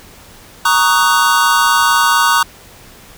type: chord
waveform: square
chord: D# minor seventh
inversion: second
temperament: just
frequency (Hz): 933.4 / 1120.1 / 1244.5 / 1493.4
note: A#5 / C#6 / D#6 / F#6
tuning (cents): +2 / +18 / 0 / +16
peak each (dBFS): -16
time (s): 0.65-2.43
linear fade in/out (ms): 5
effects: pink hiss -40 dBFS RMS until 3.17 s